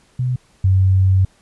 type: tone pair in turn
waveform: sine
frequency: 126.2 / 94.71 Hz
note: B2 / F#2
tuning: +38 / +41 cents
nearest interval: perfect fourth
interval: 497 cents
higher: first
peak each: -16 / -10 dBFS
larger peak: second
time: 0.19-0.36 / 0.64-1.25 s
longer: second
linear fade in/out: 5 ms
effects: pink hiss -55 dBFS RMS until 1.41 s + resampled to 24000 Hz